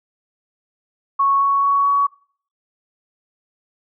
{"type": "tone with pitch steps", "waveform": "sine", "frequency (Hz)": [1106, 1112.4, 1118.9, 1125.3], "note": ["C#6", "C#6", "C#6", "C#6"], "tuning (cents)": [-4, 6, 16, 26], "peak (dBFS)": -13, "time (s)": [1.19, 2.07], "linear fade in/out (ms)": 10, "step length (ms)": 220, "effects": ["noise-tail reverb RT60 0.5 s tail -22 dB re dry"]}